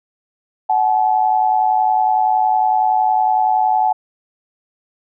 sine tone pair together, 747.2 / 858 Hz, F#5 / A5, +17 / -44 cents, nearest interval major second, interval 239 cents, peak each -15 dBFS, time 0.69-3.93 s, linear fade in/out 10 ms, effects none

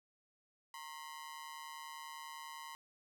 sawtooth ring-modulated tone, 1000 Hz, B5, 21 cents sharp, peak -40 dBFS, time 0.74-2.75 s, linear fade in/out 0 ms, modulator 75 Hz, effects none

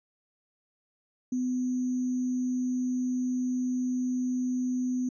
sine tone with sample-and-hold, 251.9 Hz, B3, 34 cents sharp, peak -26 dBFS, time 1.32-5.09 s, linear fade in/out 5 ms, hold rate 6300 Hz, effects resampled to 22050 Hz

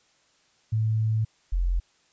sine tone pair in turn, 110 / 43.88 Hz, A2 / F1, 0 / +9 cents, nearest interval octave + major third, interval 1591 cents, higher first, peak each -21 dBFS, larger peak neither, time 0.72-1.25 / 1.52-1.8 s, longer first, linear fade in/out 10 ms, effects white hiss -64 dBFS RMS until 2.12 s + resampled to 16000 Hz

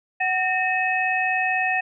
sine tone cluster, 746 / 1828 / 2566 Hz, F#5 / A#6 / E7, +14 / -34 / -47 cents, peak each -24 dBFS, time 0.2-1.81 s, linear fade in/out 10 ms, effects none

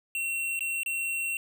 square tone with dropouts, 2726 Hz, F7, 43 cents flat, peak -29 dBFS, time 0.15-1.37 s, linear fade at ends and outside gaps 1 ms, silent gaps 0.592-0.607 / 0.833-0.861 s, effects none

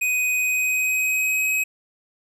square tone with pitch glide, 2500 to 2539 Hz, D#7 to D#7, +8 to +34 cents, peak -20 dBFS, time 0.01-1.64 s, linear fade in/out 10 ms, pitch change +26 cents, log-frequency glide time 0.34-1.49 s, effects none

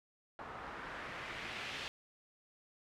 white noise with low-pass filter sweep, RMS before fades -45 dBFS, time 0.39-1.88 s, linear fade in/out 0 ms, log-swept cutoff 1100 to 3200 Hz, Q 1.5, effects none

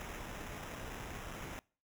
pink noise with sample-and-hold, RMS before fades -45 dBFS, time 0-1.59 s, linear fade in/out 0 ms, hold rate 4410 Hz, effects noise-tail reverb RT60 0.4 s tail -24 dB re dry

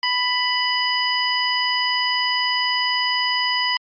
harmonic tone, 992 Hz, B5, 7 cents sharp, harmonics 1 / 2 / 3 / 5, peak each -24 / -24 / -24 / -24 dBFS, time 0.03-3.77 s, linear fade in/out 2 ms, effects Opus 48 kbps

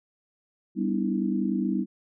sine chord, E minor seventh, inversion first, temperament equal with one note detuned, 196 / 246.9 / 293.7 / 323.4 Hz, G3 / B3 / D4 / E4, 0 / 0 / 0 / -33 cents, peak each -27 / -29 / -32 / -30 dBFS, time 0.75-1.86 s, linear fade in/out 50 ms, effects none

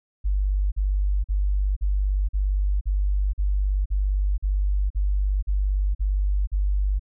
sine tone bursts, 49.02 Hz, G1, 1 cent sharp, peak -19 dBFS, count 13, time 0.24-6.996 s, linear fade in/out 20 ms, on 480 ms, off 43 ms, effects none

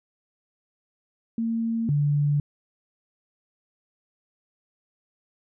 sine tone pair in turn, 228.1 / 145.49 Hz, A#3 / D3, -37 / -16 cents, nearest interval minor sixth, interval 779 cents, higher first, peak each -23 / -19 dBFS, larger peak second, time 1.38-1.89 / 1.89-2.4 s, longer neither, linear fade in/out 2 ms, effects none

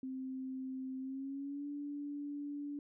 sine tone with pitch glide, 261.6 to 288.6 Hz, C4 to D4, 0 to -30 cents, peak -39 dBFS, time 0.03-2.79 s, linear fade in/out 2 ms, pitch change +170 cents, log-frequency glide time 0.99-1.67 s, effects none

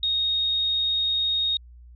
sine tone, 3729 Hz, A#7, in tune, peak -21 dBFS, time 0.03-1.57 s, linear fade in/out 2 ms, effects added 60 Hz sine -44 dBFS peak until 1.95 s

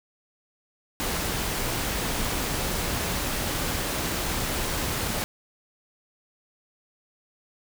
pink noise, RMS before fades -28 dBFS, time 1-5.24 s, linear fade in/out 0 ms, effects none

